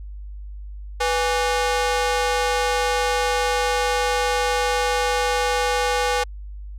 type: ring-modulated tone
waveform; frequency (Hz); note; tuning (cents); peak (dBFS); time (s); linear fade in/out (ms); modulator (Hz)
sawtooth; 659.3; E5; 0; -12; 1-6.24; 10; 166
effects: added 50 Hz sine -32 dBFS peak until 6.78 s + low-pass 9000 Hz 12 dB/octave